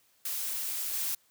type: noise with level steps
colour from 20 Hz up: blue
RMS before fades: -34 / -32 dBFS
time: 0.25-1.15 s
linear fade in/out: 5 ms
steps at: 0.93 s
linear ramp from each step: 10 ms
effects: white hiss -67 dBFS RMS until 1.3 s + high-pass 80 Hz 12 dB/octave